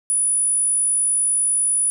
sine tone, 9850 Hz, D#9, 19 cents flat, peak -16 dBFS, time 0.1-1.9 s, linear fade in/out 0 ms, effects none

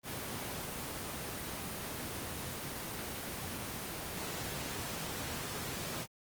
pink noise, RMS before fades -39 dBFS, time 0.03-6.07 s, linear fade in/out 50 ms, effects high-pass 80 Hz 12 dB/octave + Opus 24 kbps

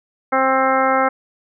harmonic tone, 264.3 Hz, C4, 18 cents sharp, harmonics 1 / 2 / 3 / 4 / 5 / 6 / 7 / 8, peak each -24 / -19 / -19 / -23 / -19 / -26 / -30 / -27 dBFS, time 0.32-1.09 s, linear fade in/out 10 ms, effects none

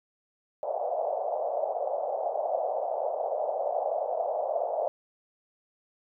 white band-pass noise, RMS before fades -30 dBFS, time 0.63-4.88 s, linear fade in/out 0 ms, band 550 to 720 Hz, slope 48 dB/octave, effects none

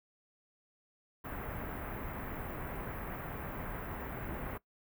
pink band-stop noise, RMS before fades -41 dBFS, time 1.24-4.58 s, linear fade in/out 10 ms, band 2000 to 16000 Hz, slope 24 dB/octave, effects noise-tail reverb RT60 0.1 s tail -19 dB re dry

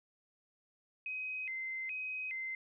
sine tone with vibrato, 2287 Hz, D7, 47 cents flat, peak -37 dBFS, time 1.06-2.55 s, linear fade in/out 2 ms, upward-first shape square, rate 1.2 Hz, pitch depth 170 cents each way, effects none

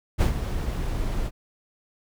brown noise with ADSR envelope, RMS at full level -17 dBFS, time 0.18-1.31 s, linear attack 36 ms, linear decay 100 ms, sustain -10 dB, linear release 50 ms, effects none

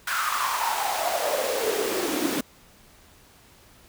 pink noise with high-pass filter sweep, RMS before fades -26 dBFS, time 0.07-2.41 s, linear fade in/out 5 ms, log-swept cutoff 1400 to 270 Hz, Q 6.4, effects pink hiss -54 dBFS RMS until 3.88 s

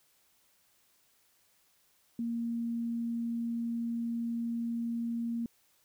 sine tone, 233.1 Hz, A#3, in tune, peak -31 dBFS, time 2.19-5.46 s, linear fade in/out 2 ms, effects white hiss -69 dBFS RMS until 5.84 s

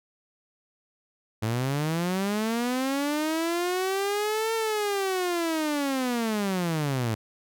sawtooth linear two-way sweep, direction up then down, 106 to 453.7 to 106 Hz, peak -21 dBFS, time 1.42-7.15 s, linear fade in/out 10 ms, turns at 4.54 s, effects none

